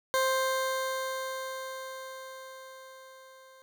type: tone with level ramp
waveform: 20% pulse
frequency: 525 Hz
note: C5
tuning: 6 cents sharp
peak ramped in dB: -19 to -48 dBFS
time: 0.14-3.62 s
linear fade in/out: 0 ms
effects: none